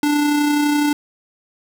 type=tone with amplitude modulation; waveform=square; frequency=293.7 Hz; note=D4; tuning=in tune; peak=-14 dBFS; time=0.03-0.93 s; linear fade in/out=2 ms; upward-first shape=sine; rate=31.9 Hz; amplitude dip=30%; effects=none

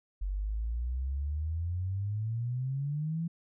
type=exponential sweep; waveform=sine; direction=up; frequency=46.25 to 169.8 Hz; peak=-30 dBFS; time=0.21-3.28 s; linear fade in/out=10 ms; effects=none

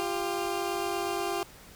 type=tone pair together; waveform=20% pulse; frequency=347.5 / 396.1 Hz; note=F4 / G4; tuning=-9 / +18 cents; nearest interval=major second; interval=227 cents; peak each=-27 dBFS; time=0-1.43 s; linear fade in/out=0 ms; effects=pink hiss -51 dBFS RMS until 1.75 s

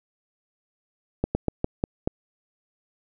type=slowing click train; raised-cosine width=2 ms; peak=-9 dBFS; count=6; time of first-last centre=1.24-2.075 s; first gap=110 ms; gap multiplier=1.21; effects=none

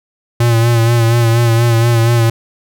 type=tone with vibrato; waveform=square; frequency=116.54 Hz; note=A#2; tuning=in tune; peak=-9 dBFS; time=0.4-2.3 s; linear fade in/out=5 ms; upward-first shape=sine; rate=4.2 Hz; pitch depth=41 cents each way; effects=none

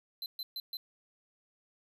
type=tone bursts; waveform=square; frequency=4060 Hz; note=B7; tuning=47 cents sharp; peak=-37 dBFS; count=4; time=0.22-0.77 s; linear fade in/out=2 ms; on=40 ms; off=130 ms; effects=none

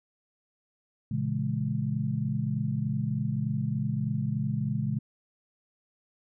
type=chord; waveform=sine; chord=A# half-diminished seventh; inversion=none; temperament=just; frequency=116.54 / 139.85 / 167.82 / 209.8 Hz; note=A#2 / C#3 / E3 / G#3; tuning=0 / +16 / +31 / +18 cents; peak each=-32 / -30 / -36 / -32 dBFS; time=1.11-4.99 s; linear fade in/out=5 ms; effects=none

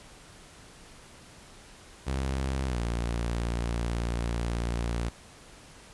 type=tone with pitch glide; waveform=sawtooth; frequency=66.5 to 58.23 Hz; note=C2 to A#1; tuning=+29 to -1 cents; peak=-24 dBFS; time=2.06-5.1 s; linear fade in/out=20 ms; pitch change=-230 cents; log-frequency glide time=2.66-2.78 s; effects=pink hiss -51 dBFS RMS until 5.93 s + resampled to 24000 Hz

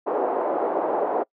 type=band-pass noise; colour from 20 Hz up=white; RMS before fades=-24 dBFS; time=0.06-1.24 s; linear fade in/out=20 ms; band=350 to 800 Hz; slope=24 dB/octave; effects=noise-tail reverb RT60 0.1 s tail -26 dB re dry

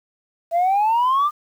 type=exponential sweep; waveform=sine; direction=up; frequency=664 to 1219 Hz; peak=-13 dBFS; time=0.51-1.31 s; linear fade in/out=50 ms; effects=tanh soft clip ceiling -13 dBFS + 8-bit

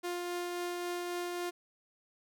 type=tone with tremolo; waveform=sawtooth; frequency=352 Hz; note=F4; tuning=14 cents sharp; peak=-30 dBFS; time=0.03-1.51 s; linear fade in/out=20 ms; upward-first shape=triangle; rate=3.7 Hz; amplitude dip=25%; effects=none

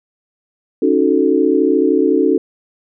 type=chord; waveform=sine; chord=D# half-diminished seventh; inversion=third; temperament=equal; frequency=277.2 / 311.1 / 370 / 440 Hz; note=C#4 / D#4 / F#4 / A4; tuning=0 / 0 / 0 / 0 cents; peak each=-16 dBFS; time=0.82-2.38 s; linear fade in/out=5 ms; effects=none

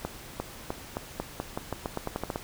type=accelerating click train; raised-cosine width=1 ms; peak=-16 dBFS; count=15; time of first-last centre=0.05-2.359 s; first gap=350 ms; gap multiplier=0.87; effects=pink hiss -45 dBFS RMS until 2.43 s

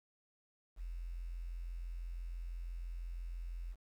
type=tone; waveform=sine; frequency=43 Hz; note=F1; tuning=26 cents flat; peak=-40 dBFS; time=0.76-3.76 s; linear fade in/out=50 ms; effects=11-bit

